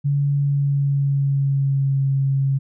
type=tone with pitch glide; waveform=sine; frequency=142 to 136.45 Hz; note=C#3 to C#3; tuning=+42 to -27 cents; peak=-16 dBFS; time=0.04-2.59 s; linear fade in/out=20 ms; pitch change=-69 cents; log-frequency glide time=0.35-2.04 s; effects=none